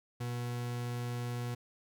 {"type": "tone", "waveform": "40% pulse", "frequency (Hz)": 121.2, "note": "B2", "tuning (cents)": -32, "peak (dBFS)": -34, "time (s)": [0.2, 1.55], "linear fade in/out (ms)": 10, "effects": []}